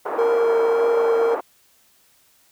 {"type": "band-pass noise", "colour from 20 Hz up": "white", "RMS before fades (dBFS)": -27, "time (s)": [0.05, 1.41], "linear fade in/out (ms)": 10, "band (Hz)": [360, 1100], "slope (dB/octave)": 24}
{"type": "tone with vibrato", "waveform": "triangle", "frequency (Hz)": 462.7, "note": "A#4", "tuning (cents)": -13, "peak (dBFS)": -14, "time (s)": [0.18, 1.35], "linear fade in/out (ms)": 10, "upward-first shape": "triangle", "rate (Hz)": 1.8, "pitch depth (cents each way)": 16}
{"effects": ["white hiss -58 dBFS RMS until 2.51 s"]}